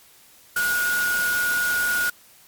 sine tone in noise, 1447 Hz, F#6, 39 cents flat, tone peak -20 dBFS, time 0.56-2.1 s, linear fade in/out 5 ms, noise white, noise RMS -29 dBFS, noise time 0.56-2.1 s, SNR +6 dB, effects white hiss -52 dBFS RMS until 2.47 s + MP3 96 kbps

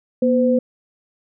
sine tone pair together, 240.7 / 510 Hz, B3 / C5, -44 / -44 cents, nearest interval octave + minor second, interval 1300 cents, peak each -16 dBFS, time 0.22-0.59 s, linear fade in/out 5 ms, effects none

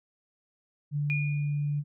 sine tone, 146 Hz, D3, 10 cents flat, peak -26 dBFS, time 0.91-1.84 s, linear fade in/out 50 ms
sine tone with exponential decay, 2434 Hz, D#7, 39 cents flat, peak -27 dBFS, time 1.1-1.79 s, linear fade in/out 0 ms, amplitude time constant 150 ms
effects none

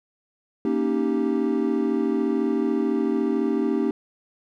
triangle chord, Eb dominant seventh, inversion second, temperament equal, 233.1 / 277.2 / 311.1 / 392 Hz, Bb3 / Db4 / Eb4 / G4, 0 / 0 / 0 / 0 cents, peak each -24 dBFS, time 0.65-3.91 s, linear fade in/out 2 ms, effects none

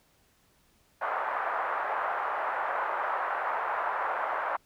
pink band-pass noise, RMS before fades -31 dBFS, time 1.01-4.57 s, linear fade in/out 10 ms, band 680 to 1500 Hz, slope 24 dB/octave, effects pink hiss -66 dBFS RMS until 4.65 s

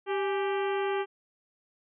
harmonic tone with a mistuned harmonic, 392 Hz, G4, in tune, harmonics 1 / 2 / 3 / 4 / 5 / 6 / 7 / 8, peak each -28 / -34 / -38 / -40 / -42 / -44 / -45 / -46 dBFS, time 0.06-1.06 s, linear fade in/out 50 ms, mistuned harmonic 2, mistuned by +84 cents, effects none

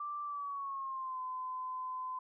sine tone with pitch glide, 1174.7 to 1022.6 Hz, D6 to C6, 0 to -40 cents, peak -37 dBFS, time 0-2.19 s, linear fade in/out 5 ms, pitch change -240 cents, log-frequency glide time 0.24-1.2 s, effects none

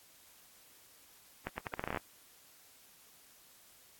accelerating click train, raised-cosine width 0.5 ms, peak -20 dBFS, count 12, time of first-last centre 1.47-1.973 s, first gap 110 ms, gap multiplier 0.8, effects white hiss -61 dBFS RMS until 3.99 s + AAC 64 kbps

